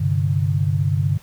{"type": "chord", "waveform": "sine", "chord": "G suspended fourth", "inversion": "none", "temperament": "equal", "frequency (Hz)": [98, 130.81, 146.83], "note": ["G2", "C3", "D3"], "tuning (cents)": [0, 0, 0], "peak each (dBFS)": [-20, -23, -20], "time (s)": [0, 1.18], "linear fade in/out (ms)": 10, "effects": ["pink hiss -49 dBFS RMS until 1.22 s"]}